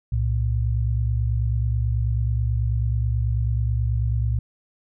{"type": "tone pair together", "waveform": "sine", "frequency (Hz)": [64.67, 113.9], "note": ["C2", "A#2"], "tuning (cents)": [-20, -40], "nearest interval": "minor seventh", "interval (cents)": 980, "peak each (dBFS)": -22, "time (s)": [0.12, 4.39], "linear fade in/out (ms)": 5, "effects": []}